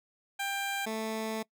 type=tone pair in turn; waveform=15% pulse; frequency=793 / 220.4 Hz; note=G5 / A3; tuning=+20 / +3 cents; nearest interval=octave + minor seventh; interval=2217 cents; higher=first; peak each=-25 / -26 dBFS; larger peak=first; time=0.39-0.86 / 0.86-1.43 s; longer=second; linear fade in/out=10 ms; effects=noise-tail reverb RT60 0.1 s tail -23 dB re dry